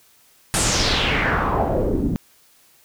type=noise with low-pass filter sweep; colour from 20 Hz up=pink; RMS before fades=-20 dBFS; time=0.54-2.16 s; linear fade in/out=0 ms; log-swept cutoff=10000 to 220 Hz; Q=3.2; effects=white hiss -55 dBFS RMS until 2.84 s